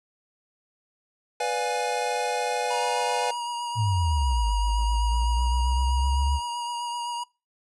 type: chord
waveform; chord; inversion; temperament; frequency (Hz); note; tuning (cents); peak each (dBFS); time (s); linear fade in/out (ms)
square; B diminished seventh; none; equal with one note detuned; 493.9 / 587.3 / 709.8 / 830.6; B4 / D5 / F5 / Ab5; 0 / 0 / +28 / 0; -30 / -35 / -32 / -29; 1.4-3.31; 5
type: tone with vibrato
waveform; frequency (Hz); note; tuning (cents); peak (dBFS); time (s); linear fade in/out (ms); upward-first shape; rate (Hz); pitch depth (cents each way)
square; 954; A#5; +40; -29; 2.7-7.24; 10; sine; 7.8; 17
type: exponential two-way sweep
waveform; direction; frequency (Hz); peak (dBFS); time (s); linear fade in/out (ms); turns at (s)
sine; down then up; 116 to 51.2 to 70.9; -21; 3.75-6.4; 50; 4.51
effects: noise-tail reverb RT60 0.3 s tail -24 dB re dry + resampled to 24000 Hz